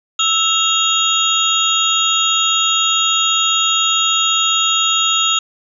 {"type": "tone cluster", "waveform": "sine", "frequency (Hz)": [1315, 2779, 3285, 3733, 6810], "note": ["E6", "F7", "G#7", "A#7", "G#8"], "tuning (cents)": [-5, -9, -20, 2, 42], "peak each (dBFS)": -19, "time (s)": [0.19, 5.39], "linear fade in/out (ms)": 5, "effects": []}